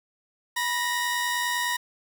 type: tone pair together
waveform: sawtooth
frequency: 976 / 1862.2 Hz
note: B5 / A#6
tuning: -21 / -2 cents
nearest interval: major seventh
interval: 1119 cents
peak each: -24 dBFS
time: 0.56-1.77 s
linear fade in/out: 10 ms
effects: 8-bit